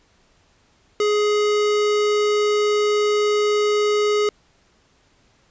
square tone, 418.2 Hz, G#4, 12 cents sharp, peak -17 dBFS, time 1-4.29 s, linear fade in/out 2 ms, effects pink hiss -59 dBFS RMS until 5.5 s + resampled to 16000 Hz

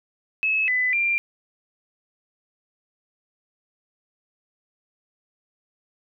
sine tone with pitch steps, 2588 / 2003 / 2380 Hz, E7 / B6 / D7, -32 / +24 / +22 cents, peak -19 dBFS, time 0.43-1.18 s, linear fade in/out 0 ms, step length 250 ms, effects none

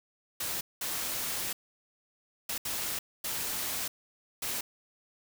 white noise bursts at uneven times, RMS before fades -34 dBFS, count 6, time 0.4-0.61 / 0.81-1.53 / 2.49-2.58 / 2.65-2.99 / 3.24-3.88 / 4.42-4.61 s, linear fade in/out 5 ms, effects none

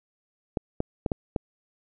clicks, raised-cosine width 2 ms, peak -12 dBFS, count 5, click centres 0.572 / 0.804 / 1.062 / 1.118 / 1.362 s, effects none

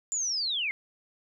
sine linear sweep, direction down, 7200 to 2068 Hz, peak -27 dBFS, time 0.12-0.71 s, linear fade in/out 0 ms, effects none

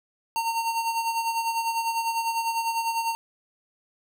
square tone with tremolo, 915 Hz, A#5, 32 cents flat, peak -23 dBFS, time 0.36-3.15 s, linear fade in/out 0 ms, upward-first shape sine, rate 10 Hz, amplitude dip 55%, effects none

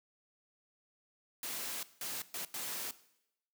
white noise bursts at uneven times, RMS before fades -40 dBFS, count 4, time 1.43-1.83 / 2.01-2.22 / 2.34-2.45 / 2.54-2.91 s, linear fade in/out 2 ms, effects noise-tail reverb RT60 0.8 s tail -17 dB re dry + high-pass 150 Hz 12 dB/octave

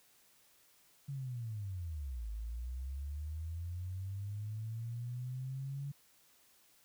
sine linear two-way sweep, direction down then up, 142.2 to 51.91 to 142.2 Hz, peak -38 dBFS, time 1.08-5.92 s, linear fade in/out 10 ms, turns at 2.29 s, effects white hiss -67 dBFS RMS until 6.84 s

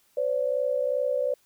sine tone pair together, 511.4 / 574 Hz, C5 / D5, -40 / -40 cents, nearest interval major second, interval 200 cents, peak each -26 dBFS, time 0.17-1.34 s, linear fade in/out 5 ms, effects white hiss -65 dBFS RMS until 1.45 s

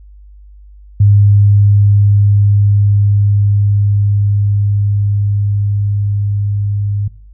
sine tone with level ramp, 101.9 Hz, G#2, 32 cents flat, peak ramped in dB -4 to -13 dBFS, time 1-7.08 s, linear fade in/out 5 ms, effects noise-tail reverb RT60 0.4 s tail -21 dB re dry + added 50 Hz sine -35 dBFS peak until 7.33 s

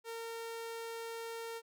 sawtooth tone, 458.3 Hz, A#4, 29 cents flat, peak -37 dBFS, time 0.04-1.62 s, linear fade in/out 50 ms, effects none

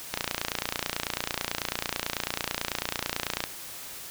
click train, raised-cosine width 0.2 ms, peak -9 dBFS, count 97, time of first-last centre 0.14-3.439 s, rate 29.1 Hz, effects white hiss -41 dBFS RMS until 4.1 s

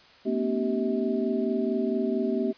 sine tone cluster, 227.6 / 252.1 / 291.6 / 386.1 / 641 Hz, A#3 / B3 / D4 / G4 / E5, -41 / +36 / -12 / -26 / -49 cents, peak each -29 / -29 / -35 / -28 / -35 dBFS, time 0.25-2.53 s, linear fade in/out 20 ms, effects white hiss -54 dBFS RMS until 2.57 s + resampled to 11025 Hz

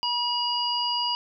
harmonic tone, 964 Hz, B5, 42 cents flat, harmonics 1 / 3 / 5, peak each -28 / -28 / -28 dBFS, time 0.03-1.15 s, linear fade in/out 0 ms, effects none

